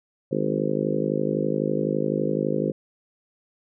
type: harmonic tone with a mistuned harmonic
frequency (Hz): 51.91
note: G#1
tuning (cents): 0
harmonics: 3 / 4 / 5 / 6 / 7 / 8 / 9 / 10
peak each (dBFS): -30 / -30 / -30 / -30 / -30 / -30 / -30 / -30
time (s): 0.31-2.72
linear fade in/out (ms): 10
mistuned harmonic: 3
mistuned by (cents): -26
effects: none

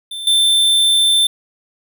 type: tone with level steps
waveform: square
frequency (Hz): 3553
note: A7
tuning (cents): +16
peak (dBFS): -25 / -11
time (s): 0.11-1.27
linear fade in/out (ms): 5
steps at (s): 0.27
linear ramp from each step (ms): 2
effects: none

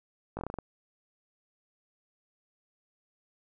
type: slowing click train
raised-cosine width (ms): 1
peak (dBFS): -22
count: 8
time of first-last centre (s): 0.37-0.587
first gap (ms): 19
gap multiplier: 1.16
effects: none

